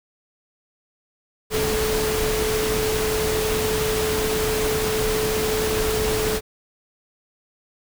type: tone in noise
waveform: sine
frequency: 433.5 Hz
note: A4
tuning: 26 cents flat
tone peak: -22 dBFS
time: 1.5-6.41 s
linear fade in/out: 50 ms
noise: pink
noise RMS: -25 dBFS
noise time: 1.5-6.41 s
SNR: 0 dB
effects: none